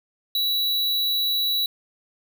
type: tone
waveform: square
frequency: 3925 Hz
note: B7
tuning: 11 cents flat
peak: -21 dBFS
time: 0.35-1.66 s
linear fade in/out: 2 ms
effects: none